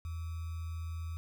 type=tone with sample-and-hold; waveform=sine; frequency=82.41 Hz; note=E2; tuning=in tune; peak=-36 dBFS; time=0.05-1.17 s; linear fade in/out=0 ms; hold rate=1225 Hz; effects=none